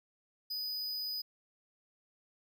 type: tone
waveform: square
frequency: 4978 Hz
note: D#8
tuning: in tune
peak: -36 dBFS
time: 0.5-1.22 s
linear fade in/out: 10 ms
effects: none